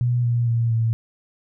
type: tone with pitch steps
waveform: sine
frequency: 121.9 / 119.12 / 116.4 / 113.74 Hz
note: B2 / A#2 / A#2 / A#2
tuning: -22 / +38 / -2 / -42 cents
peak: -17 dBFS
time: 0.01-0.93 s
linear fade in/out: 0 ms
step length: 230 ms
effects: none